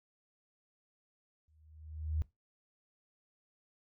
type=tone with exponential growth; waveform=sine; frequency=77.78 Hz; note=D#2; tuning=in tune; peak=-28 dBFS; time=1.48-2.22 s; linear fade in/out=0 ms; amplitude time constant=160 ms; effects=noise-tail reverb RT60 0.2 s tail -20 dB re dry